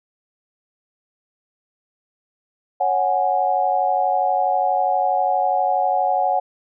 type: chord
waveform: sine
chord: C# suspended fourth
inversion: none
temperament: just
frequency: 554.4 / 739.2 / 831.5 Hz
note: C#5 / F#5 / G#5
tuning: 0 / -2 / +2 cents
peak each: -24 / -18 / -22 dBFS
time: 2.8-6.4 s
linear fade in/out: 10 ms
effects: none